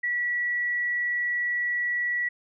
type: tone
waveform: sine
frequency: 1941 Hz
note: B6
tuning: 31 cents flat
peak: -24 dBFS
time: 0.03-2.29 s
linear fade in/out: 10 ms
effects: none